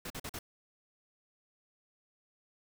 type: noise bursts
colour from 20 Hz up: pink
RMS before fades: -41 dBFS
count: 4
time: 0.05-0.39 s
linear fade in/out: 5 ms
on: 52 ms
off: 44 ms
effects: none